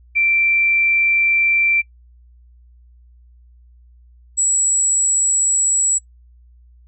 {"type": "tone pair in turn", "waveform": "sine", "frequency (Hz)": [2349, 7772], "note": ["D7", "B8"], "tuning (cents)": [0, -29], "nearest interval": "octave + major sixth", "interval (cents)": 2071, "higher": "second", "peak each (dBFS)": -13, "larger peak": "neither", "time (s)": [[0.15, 1.82], [4.37, 5.99]], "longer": "first", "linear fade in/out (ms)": 20, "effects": ["noise-tail reverb RT60 0.1 s tail -25 dB re dry", "added 60 Hz sine -45 dBFS peak until 6.87 s"]}